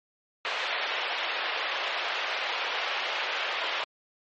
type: band-pass noise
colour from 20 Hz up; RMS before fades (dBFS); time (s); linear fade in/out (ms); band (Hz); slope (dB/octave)
white; -31; 0.45-3.84; 0; 480 to 3300; 24
effects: MP3 32 kbps